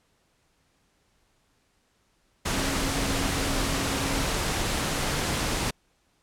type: tone in noise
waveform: sine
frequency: 272.9 Hz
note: C#4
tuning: 27 cents flat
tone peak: -33 dBFS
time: 2.53-4.25 s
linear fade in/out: 10 ms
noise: pink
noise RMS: -27 dBFS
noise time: 2.45-5.71 s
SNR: -9 dB
effects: pink hiss -68 dBFS RMS until 6.22 s + low-pass 10000 Hz 12 dB/octave